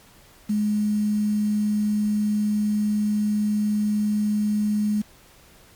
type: tone with quantisation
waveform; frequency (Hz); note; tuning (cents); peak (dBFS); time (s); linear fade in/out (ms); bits
sine; 210; G#3; +19; -19; 0.49-5.02; 10; 7
effects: pink hiss -52 dBFS RMS until 5.75 s + MP3 96 kbps